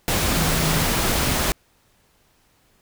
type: tone in noise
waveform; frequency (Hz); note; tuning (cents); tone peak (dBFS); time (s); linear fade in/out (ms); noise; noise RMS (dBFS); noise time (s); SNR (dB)
sine; 160; D#3; +49; -23; 0.36-0.85; 0; pink; -21; 0.08-1.52; -5
effects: pink hiss -61 dBFS RMS until 2.81 s